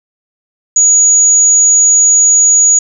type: tone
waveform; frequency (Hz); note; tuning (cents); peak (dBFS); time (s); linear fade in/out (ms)
sine; 6800; G#8; +40; -4; 0.76-2.79; 5
effects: none